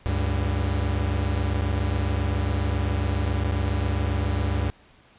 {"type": "tone pair together", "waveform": "45% pulse", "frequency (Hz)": [71, 98.35], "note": ["C#2", "G2"], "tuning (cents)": [42, 6], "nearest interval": "tritone", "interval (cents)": 564, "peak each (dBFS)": -25, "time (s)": [0.06, 4.7], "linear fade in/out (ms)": 0, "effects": ["pink hiss -55 dBFS RMS until 5.18 s", "resampled to 8000 Hz"]}